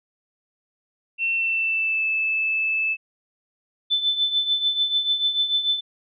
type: tone with pitch glide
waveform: sine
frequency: 2700 to 2622 Hz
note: E7 to E7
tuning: +41 to -10 cents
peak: -20 dBFS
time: 1.18-2.97 s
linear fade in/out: 50 ms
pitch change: -51 cents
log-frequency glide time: 1.35-2.05 s
type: tone with tremolo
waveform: sine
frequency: 3520 Hz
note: A7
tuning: in tune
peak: -16 dBFS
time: 3.9-5.81 s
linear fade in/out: 20 ms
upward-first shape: triangle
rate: 6.8 Hz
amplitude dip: 75%
effects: none